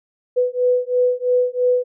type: beating tone pair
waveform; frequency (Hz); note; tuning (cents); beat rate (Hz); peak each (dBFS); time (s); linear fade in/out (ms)
sine; 495.4 / 498.4; B4 / B4; +5 / +16; 3; -18; 0.36-1.84; 20
effects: none